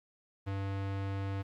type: tone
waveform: square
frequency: 98 Hz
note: G2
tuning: in tune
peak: -34 dBFS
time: 0.46-1.43 s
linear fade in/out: 20 ms
effects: low-pass 3000 Hz 12 dB/octave + 11-bit